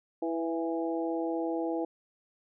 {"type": "harmonic tone with a mistuned harmonic", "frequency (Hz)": 164.81, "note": "E3", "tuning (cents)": 0, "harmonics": [2, 3, 4, 5], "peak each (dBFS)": [-31, -35, -37, -39], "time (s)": [0.22, 1.85], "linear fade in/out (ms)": 5, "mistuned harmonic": 4, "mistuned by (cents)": 21, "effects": []}